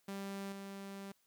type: tone with level steps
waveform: sawtooth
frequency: 196.9 Hz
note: G3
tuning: 8 cents sharp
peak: -37 / -41 dBFS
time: 0.08-1.12 s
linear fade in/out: 5 ms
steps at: 0.52 s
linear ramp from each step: 2 ms
effects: white hiss -75 dBFS RMS until 1.26 s